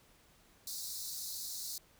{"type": "high-pass noise", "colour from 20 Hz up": "pink", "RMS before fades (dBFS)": -42, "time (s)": [0.67, 1.78], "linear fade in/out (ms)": 2, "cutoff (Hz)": 3900, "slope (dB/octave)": 96, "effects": ["pink hiss -65 dBFS RMS until 1.99 s"]}